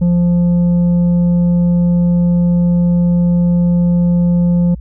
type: tone with tanh clipping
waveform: sine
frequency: 174.61 Hz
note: F3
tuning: in tune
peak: -10 dBFS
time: 0.01-4.75 s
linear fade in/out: 10 ms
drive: 5 dB
effects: added 60 Hz sine -26 dBFS peak until 4.8 s